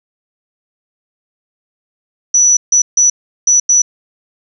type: tone bursts at uneven times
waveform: sine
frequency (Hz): 5920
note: F#8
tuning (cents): 0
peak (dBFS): -6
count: 5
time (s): 2.34-2.57 / 2.72-2.82 / 2.97-3.1 / 3.47-3.6 / 3.69-3.82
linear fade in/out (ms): 5
effects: none